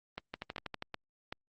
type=two click trains; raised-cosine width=0.3 ms; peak=-22 / -22 dBFS; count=4 / 7; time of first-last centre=0.18-1.325 / 0.34-0.824 s; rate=2.62 / 12.4 Hz; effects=Opus 24 kbps